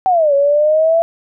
sine exponential two-way sweep, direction down then up, 771 to 554.4 to 673 Hz, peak -9 dBFS, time 0.06-1.02 s, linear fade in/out 0 ms, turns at 0.34 s, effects none

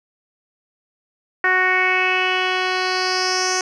10% pulse tone with low-pass filter sweep, 370 Hz, F#4, in tune, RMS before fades -19 dBFS, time 1.44-3.61 s, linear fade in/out 2 ms, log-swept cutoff 1800 to 6400 Hz, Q 4.4, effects none

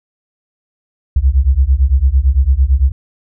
sine beating tone pair, 62.5 / 71.4 Hz, B1 / D2, +21 / -48 cents, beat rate 8.9 Hz, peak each -11 dBFS, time 1.16-2.92 s, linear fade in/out 5 ms, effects none

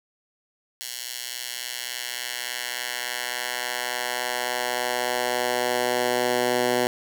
10% pulse tone with high-pass filter sweep, 123.47 Hz, B2, in tune, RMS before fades -27 dBFS, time 0.81-6.87 s, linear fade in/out 0 ms, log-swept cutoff 4100 to 310 Hz, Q 0.79, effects none

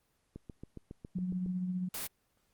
click train, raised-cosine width 3 ms, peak -31 dBFS, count 9, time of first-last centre 0.36-1.462 s, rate 7.26 Hz
sine tone with tremolo, 182.3 Hz, F#3, 25 cents flat, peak -30 dBFS, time 1.15-1.89 s, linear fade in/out 10 ms, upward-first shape triangle, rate 15 Hz, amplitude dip 45%
white noise, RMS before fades -38 dBFS, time 1.94-2.07 s, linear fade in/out 2 ms
effects pink hiss -75 dBFS RMS until 2.53 s + Opus 24 kbps

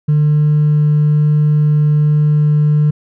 triangle tone with hard clipping, 149.9 Hz, D3, 36 cents sharp, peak -8 dBFS, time 0.08-2.91 s, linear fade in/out 10 ms, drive 2 dB, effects none

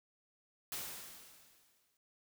white noise with exponential decay, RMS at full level -40 dBFS, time 0.72-1.97 s, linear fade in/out 1 ms, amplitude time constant 270 ms, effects none

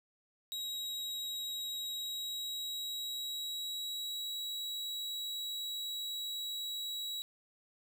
40% pulse tone with pitch glide, 3828 to 3884 Hz, A#7 to B7, +45 to -30 cents, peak -36 dBFS, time 0.52-7.22 s, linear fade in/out 0 ms, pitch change +25 cents, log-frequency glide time 1.89-4.3 s, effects none

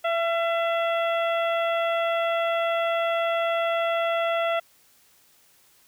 harmonic tone with a mistuned harmonic, 670 Hz, E5, 28 cents sharp, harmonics 1 / 2 / 3 / 4 / 5, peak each -23 / -29 / -33 / -35 / -37 dBFS, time 0.04-4.6 s, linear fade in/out 10 ms, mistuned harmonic 2, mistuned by +21 cents, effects white hiss -59 dBFS RMS until 5.87 s

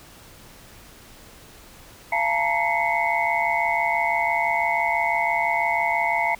sine tone cluster, 686 / 871 / 937 / 2044 / 2195 Hz, F5 / A5 / A#5 / C7 / C#7, -31 / -18 / +9 / -41 / -18 cents, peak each -26 dBFS, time 2.12-6.35 s, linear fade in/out 5 ms, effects pink hiss -47 dBFS RMS until 6.39 s

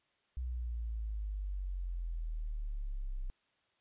sine exponential sweep, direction down, 63.1 to 31.59 Hz, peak -35 dBFS, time 0.37-3.3 s, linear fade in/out 0 ms, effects white hiss -75 dBFS RMS until 3.8 s + resampled to 8000 Hz

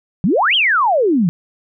sine exponential two-way sweep, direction up then down, 157.7 to 3322 to 157.7 Hz, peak -11 dBFS, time 0.24-1.29 s, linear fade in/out 0 ms, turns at 0.55 s, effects none

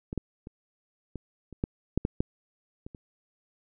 clicks, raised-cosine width 3 ms, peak -21 / -16 / -28 / -23 / -30 / -14 / -11 / -13 / -12 / -27 / -30 dBFS, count 11, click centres 0.129 / 0.177 / 0.471 / 1.157 / 1.527 / 1.639 / 1.976 / 2.051 / 2.205 / 2.865 / 2.948 s, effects none

